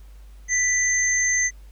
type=tone pair together; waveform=sine; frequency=1977 / 6277 Hz; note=B6 / G8; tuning=+1 / +1 cents; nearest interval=octave + minor sixth; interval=2000 cents; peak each=-21 dBFS; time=0.48-1.51 s; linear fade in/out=50 ms; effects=added 50 Hz sine -41 dBFS peak until 1.71 s + pink hiss -59 dBFS RMS until 1.71 s